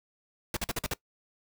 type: noise bursts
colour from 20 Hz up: pink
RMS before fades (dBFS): -31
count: 6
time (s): 0.54-0.937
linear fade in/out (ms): 2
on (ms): 27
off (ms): 47
effects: noise-tail reverb RT60 0.1 s tail -21 dB re dry